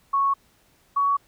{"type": "tone pair in turn", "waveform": "sine", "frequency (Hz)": [1106, 1124], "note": ["C#6", "C#6"], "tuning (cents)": [-4, 24], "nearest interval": "unison", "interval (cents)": 28, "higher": "second", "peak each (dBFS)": -18, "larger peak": "neither", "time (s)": [[0.13, 0.34], [0.96, 1.17]], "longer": "neither", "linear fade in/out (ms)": 10, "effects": ["pink hiss -61 dBFS RMS until 1.27 s"]}